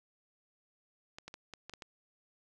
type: clicks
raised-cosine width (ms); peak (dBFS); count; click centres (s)
0.2; -28; 7; 1.185 / 1.28 / 1.341 / 1.537 / 1.696 / 1.737 / 1.822
effects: none